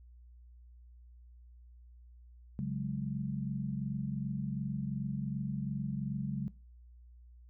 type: chord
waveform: sine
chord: C# suspended fourth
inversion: none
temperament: equal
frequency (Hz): 138.59 / 185 / 207.7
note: C#3 / F#3 / G#3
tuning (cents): 0 / 0 / 0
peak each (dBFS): -36 / -38 / -38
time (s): 2.59-6.48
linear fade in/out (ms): 0
effects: noise-tail reverb RT60 0.3 s tail -19 dB re dry + added 60 Hz sine -53 dBFS peak until 7.49 s